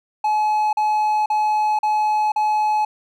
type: tone bursts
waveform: triangle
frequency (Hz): 852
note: G#5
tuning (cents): +44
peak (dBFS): -14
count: 5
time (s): 0.24-2.85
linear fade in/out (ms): 5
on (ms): 490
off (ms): 40
effects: none